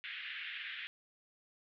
pink band-pass noise, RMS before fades -44 dBFS, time 0.04-0.87 s, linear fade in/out 0 ms, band 1600 to 3400 Hz, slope 48 dB/octave, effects none

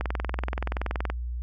click train, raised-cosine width 0.5 ms, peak -14 dBFS, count 24, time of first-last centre 0.01-1.1 s, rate 21.1 Hz, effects added 60 Hz sine -29 dBFS peak until 1.42 s

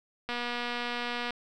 click train, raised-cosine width 0.3 ms, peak -18 dBFS, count 246, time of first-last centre 0.29-1.307 s, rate 241 Hz, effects none

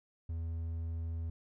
triangle tone, 82.41 Hz, E2, in tune, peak -33 dBFS, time 0.29-1.3 s, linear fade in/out 5 ms, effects none

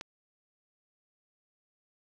click, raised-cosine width 0.2 ms, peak -22 dBFS, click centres 0.011 s, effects none

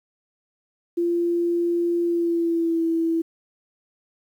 sine tone with pitch glide, 343.9 to 329.5 Hz, F4 to E4, -27 to -1 cents, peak -19 dBFS, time 0.97-3.22 s, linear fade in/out 10 ms, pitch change -74 cents, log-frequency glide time 2.03-2.83 s, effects 9-bit

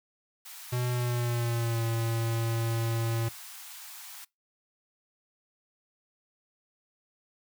white high-pass noise, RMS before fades -45 dBFS, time 0.45-4.25 s, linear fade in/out 10 ms, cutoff 740 Hz, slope 48 dB/octave
square tone with pitch glide, 123.47 to 114.54 Hz, B2 to A#2, 0 to -30 cents, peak -28 dBFS, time 0.72-3.29 s, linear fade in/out 10 ms, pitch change -130 cents, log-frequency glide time 0.91-1.83 s
effects noise-tail reverb RT60 0.2 s tail -23 dB re dry

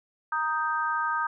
sine chord, Eb major, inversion second, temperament equal, 932.3 / 1244.5 / 1568 Hz, Bb5 / Eb6 / G6, 0 / 0 / 0 cents, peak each -30 / -28 / -30 dBFS, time 0.32-1.27 s, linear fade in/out 5 ms, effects none

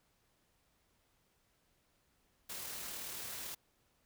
white noise with amplitude modulation, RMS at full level -43 dBFS, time 2.49-3.55 s, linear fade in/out 10 ms, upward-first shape sine, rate 38.3 Hz, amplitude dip 25%, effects pink hiss -75 dBFS RMS until 4.05 s

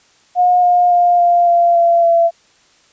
sine tone with pitch steps, 719 / 711.6 / 704.2 / 696.9 / 689.7 / 682.6 / 675.5 Hz, F#5 / F5 / F5 / F5 / F5 / F5 / E5, -50 / +32 / +14 / -4 / -22 / -40 / +42 cents, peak -8 dBFS, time 0.35-2.31 s, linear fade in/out 50 ms, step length 280 ms, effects white hiss -52 dBFS RMS until 2.92 s + resampled to 16000 Hz

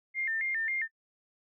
sine tone with vibrato, 1950 Hz, B6, 23 cents flat, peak -29 dBFS, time 0.14-0.88 s, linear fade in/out 50 ms, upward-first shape square, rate 3.7 Hz, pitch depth 140 cents each way, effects noise-tail reverb RT60 0.1 s tail -24 dB re dry

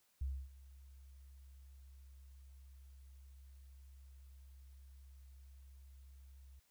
sine tone with ADSR envelope, 67 Hz, C2, 42 cents sharp, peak -35 dBFS, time 0.21-6.6 s, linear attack 6 ms, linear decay 270 ms, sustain -20 dB, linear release 13 ms, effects white hiss -75 dBFS RMS until 6.7 s

